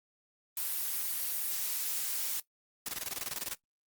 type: noise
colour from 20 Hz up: blue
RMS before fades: -34 dBFS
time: 0.57-2.4 s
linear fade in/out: 2 ms
type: noise with tremolo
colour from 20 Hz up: white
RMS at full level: -36 dBFS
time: 2.86-3.55 s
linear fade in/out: 2 ms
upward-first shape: square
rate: 20 Hz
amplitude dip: 75%
effects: noise-tail reverb RT60 0.1 s tail -17 dB re dry + Opus 32 kbps